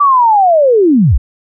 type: linear sweep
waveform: sine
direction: down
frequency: 1174.7 to 39.03 Hz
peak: -5 dBFS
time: 0-1.18 s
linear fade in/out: 10 ms
effects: none